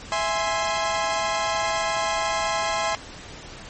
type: chord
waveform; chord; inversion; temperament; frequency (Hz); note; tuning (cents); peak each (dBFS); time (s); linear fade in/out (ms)
sawtooth; E augmented; none; equal; 659.3 / 830.6 / 1046.5; E5 / G#5 / B#5; 0 / 0 / 0; -23; 0.12-2.95; 0
effects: pink hiss -40 dBFS RMS until 3.69 s + MP3 32 kbps